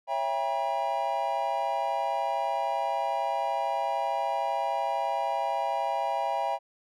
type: chord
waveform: triangle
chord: C# diminished seventh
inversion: none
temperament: just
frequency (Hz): 554.4 / 665.2 / 798.3 / 957.9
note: C#5 / E5 / G5 / Bb5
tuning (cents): 0 / +16 / +31 / +47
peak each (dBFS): -34 / -30 / -28 / -30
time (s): 0.07-6.59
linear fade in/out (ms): 50
effects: none

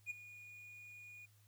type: tone with ADSR envelope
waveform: triangle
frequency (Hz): 2446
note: D#7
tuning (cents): -30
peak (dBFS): -36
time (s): 0.06-1.26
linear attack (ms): 44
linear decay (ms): 16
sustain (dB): -15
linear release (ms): 12
effects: added 104 Hz sine -66 dBFS peak until 1.47 s + white hiss -73 dBFS RMS until 1.47 s

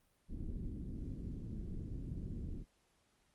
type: low-pass noise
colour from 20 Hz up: pink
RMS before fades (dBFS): -43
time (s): 0.28-2.65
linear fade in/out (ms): 50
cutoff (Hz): 290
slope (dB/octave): 24
effects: pink hiss -75 dBFS RMS until 3.34 s + Opus 32 kbps

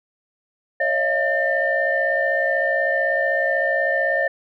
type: tone cluster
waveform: sine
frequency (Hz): 550 / 623 / 679 / 1799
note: C#5 / D#5 / F5 / A6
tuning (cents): -14 / +2 / -49 / +38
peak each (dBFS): -23 / -25 / -25 / -20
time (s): 0.8-4.28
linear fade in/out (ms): 5
effects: tanh soft clip ceiling -7 dBFS

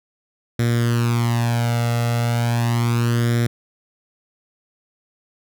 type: tone with flanger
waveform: sawtooth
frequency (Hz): 118.2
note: A#2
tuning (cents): +24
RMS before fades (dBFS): -19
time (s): 0.59-3.47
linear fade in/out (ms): 5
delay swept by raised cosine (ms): 0.54 to 1.5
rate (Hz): 0.35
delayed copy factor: +0.75
effects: none

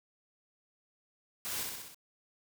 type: noise with echo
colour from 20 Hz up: white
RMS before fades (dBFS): -38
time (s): 1.45-1.63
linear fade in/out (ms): 0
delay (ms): 63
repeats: 5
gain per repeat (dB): -3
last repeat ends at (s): 1.945
effects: none

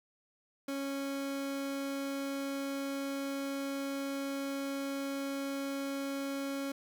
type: tone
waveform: 30% pulse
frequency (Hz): 275.9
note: C#4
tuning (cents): -8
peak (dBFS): -32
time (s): 0.68-6.72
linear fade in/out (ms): 5
effects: none

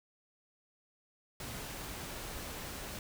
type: noise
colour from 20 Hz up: pink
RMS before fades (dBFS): -43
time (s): 1.4-2.99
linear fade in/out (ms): 2
effects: none

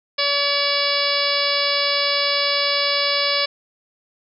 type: harmonic tone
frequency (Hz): 570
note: C#5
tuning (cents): +48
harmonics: 1 / 2 / 3 / 4 / 5 / 6 / 7 / 8 / 9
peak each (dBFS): -25 / -27 / -29 / -25 / -28 / -27 / -26 / -26 / -25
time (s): 0.18-3.46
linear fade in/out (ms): 10
effects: none

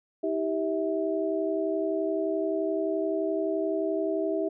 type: tone cluster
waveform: sine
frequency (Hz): 320.6 / 392.2 / 647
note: E4 / G4 / E5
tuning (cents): -48 / +1 / -32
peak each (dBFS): -30 / -29 / -30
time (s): 0.23-4.49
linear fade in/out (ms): 10
effects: none

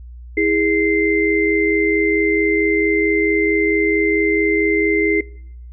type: tone cluster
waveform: sine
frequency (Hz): 326 / 410.5 / 2084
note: E4 / G#4 / C7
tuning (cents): -19 / -20 / -7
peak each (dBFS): -18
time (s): 0.37-5.21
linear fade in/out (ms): 5
effects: noise-tail reverb RT60 0.7 s tail -22 dB re dry + added 60 Hz sine -33 dBFS peak until 5.72 s

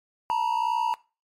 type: tone pair together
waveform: triangle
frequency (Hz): 895.9 / 958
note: A5 / A#5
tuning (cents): +31 / +47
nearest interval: minor second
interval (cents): 116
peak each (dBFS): -24 / -22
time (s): 0.3-0.94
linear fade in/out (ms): 0
effects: noise-tail reverb RT60 0.3 s tail -20 dB re dry + MP3 64 kbps

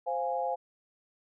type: chord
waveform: sine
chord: F minor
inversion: second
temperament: equal with one note detuned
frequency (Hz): 523.3 / 698.5 / 828.2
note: C5 / F5 / Ab5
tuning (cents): 0 / 0 / -5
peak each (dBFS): -33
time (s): 0.06-0.56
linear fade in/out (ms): 20
effects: none

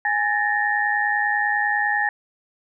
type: tone cluster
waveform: sine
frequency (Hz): 828 / 1735 / 1845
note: G#5 / A6 / A#6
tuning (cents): -5 / -25 / -18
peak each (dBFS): -23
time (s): 0.05-2.09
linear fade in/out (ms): 2
effects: none

